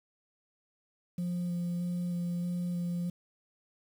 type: tone with vibrato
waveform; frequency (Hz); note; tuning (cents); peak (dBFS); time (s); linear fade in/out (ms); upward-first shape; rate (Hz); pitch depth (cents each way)
sine; 175.3; F3; +7; -28; 1.18-3.1; 5; square; 1.6; 10
effects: tanh soft clip ceiling -29 dBFS + 9-bit